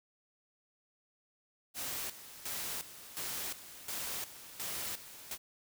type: noise with tremolo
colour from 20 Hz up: white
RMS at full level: -39 dBFS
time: 1.74-5.38 s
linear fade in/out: 50 ms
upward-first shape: square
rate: 1.4 Hz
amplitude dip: 75%
effects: none